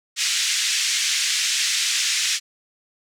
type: band-pass noise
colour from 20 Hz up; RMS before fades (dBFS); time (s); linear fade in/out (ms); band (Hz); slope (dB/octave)
white; -22; 0.16-2.4; 50; 1900 to 7100; 24
effects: none